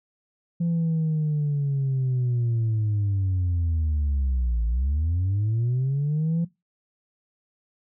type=linear two-way sweep; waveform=sine; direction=down then up; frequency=171.4 to 55 to 171.4 Hz; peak=-19 dBFS; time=0.6-6.45 s; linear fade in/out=10 ms; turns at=4.66 s; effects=noise-tail reverb RT60 0.2 s tail -19 dB re dry + tanh soft clip ceiling -19 dBFS